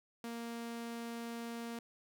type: tone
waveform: sawtooth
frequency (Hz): 233.1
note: A#3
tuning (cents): 0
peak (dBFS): -37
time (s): 0.24-1.79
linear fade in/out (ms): 2
effects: none